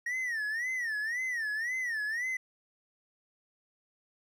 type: tone with vibrato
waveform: triangle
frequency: 1864.7 Hz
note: A#6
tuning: in tune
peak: -29 dBFS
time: 0.06-2.37 s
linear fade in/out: 5 ms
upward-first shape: sine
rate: 1.9 Hz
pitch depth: 170 cents each way
effects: none